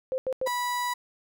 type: tone bursts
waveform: sine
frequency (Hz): 520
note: C5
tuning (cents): -11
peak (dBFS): -25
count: 3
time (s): 0.12-0.474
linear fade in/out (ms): 0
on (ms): 60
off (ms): 87
type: tone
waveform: 35% pulse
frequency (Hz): 980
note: B5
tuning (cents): -14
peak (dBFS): -25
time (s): 0.46-0.94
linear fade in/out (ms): 10
effects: none